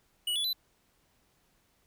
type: tone with pitch steps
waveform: square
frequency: 2930 / 3425 / 4002 Hz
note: F#7 / A7 / B7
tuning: -18 / -47 / +22 cents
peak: -29 dBFS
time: 0.27-0.531 s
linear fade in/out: 5 ms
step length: 87 ms
effects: pink hiss -70 dBFS RMS until 1.86 s

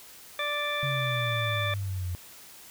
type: harmonic tone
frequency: 587.3 Hz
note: D5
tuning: in tune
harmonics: 1 / 2 / 3 / 4 / 6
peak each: -34 / -34 / -34 / -34 / -34 dBFS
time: 0.39-1.74 s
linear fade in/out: 2 ms
type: exponential sweep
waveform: sine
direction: down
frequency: 139.1 to 87.31 Hz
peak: -29 dBFS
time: 0.83-2.15 s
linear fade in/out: 0 ms
effects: white hiss -49 dBFS RMS until 2.7 s

